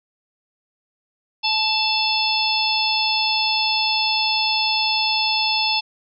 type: harmonic tone with a mistuned harmonic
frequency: 870 Hz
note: A5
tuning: 20 cents flat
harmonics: 1 / 3 / 4 / 5 / 6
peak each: -24 / -24 / -24 / -24 / -24 dBFS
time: 1.43-5.81 s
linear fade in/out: 20 ms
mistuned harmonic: 3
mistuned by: +35 cents
effects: none